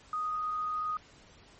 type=tone; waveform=sine; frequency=1244.5 Hz; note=D#6; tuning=in tune; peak=-30 dBFS; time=0.13-0.97 s; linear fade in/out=2 ms; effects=pink hiss -57 dBFS RMS until 1.59 s + MP3 32 kbps